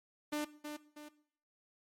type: tone with echo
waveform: sawtooth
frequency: 298.4 Hz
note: D4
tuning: 28 cents sharp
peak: -30 dBFS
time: 0.32-0.45 s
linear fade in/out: 10 ms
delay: 320 ms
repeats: 2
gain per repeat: -7 dB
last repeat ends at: 1.09 s
effects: noise-tail reverb RT60 0.6 s tail -17 dB re dry + MP3 64 kbps